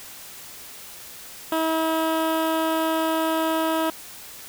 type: tone with notch filter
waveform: 15% pulse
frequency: 321.6 Hz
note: E4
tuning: 43 cents flat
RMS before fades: -23 dBFS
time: 1.52-3.9 s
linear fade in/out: 2 ms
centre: 6100 Hz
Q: 0.71
effects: white hiss -41 dBFS RMS until 4.48 s